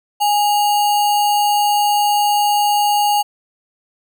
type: tone with sample-and-hold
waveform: sine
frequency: 825 Hz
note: G#5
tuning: 12 cents flat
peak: -12 dBFS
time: 0.2-3.23 s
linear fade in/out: 20 ms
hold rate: 3675 Hz
effects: none

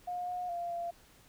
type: tone with pitch steps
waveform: sine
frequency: 715 / 720 / 693 / 688 Hz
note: F5 / F#5 / F5 / F5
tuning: +41 / -47 / -14 / -26 cents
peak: -34 dBFS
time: 0.07-0.91 s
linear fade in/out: 10 ms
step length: 210 ms
effects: pink hiss -61 dBFS RMS until 1.28 s

